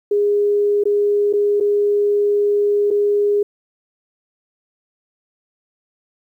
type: tone with dropouts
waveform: sine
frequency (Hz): 410.6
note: G#4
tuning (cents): -20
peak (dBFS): -13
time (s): 0.11-3.43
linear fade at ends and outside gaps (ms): 5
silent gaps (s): 0.838-0.854 / 1.328-1.335 / 1.601-1.607 / 2.905-2.91
effects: 9-bit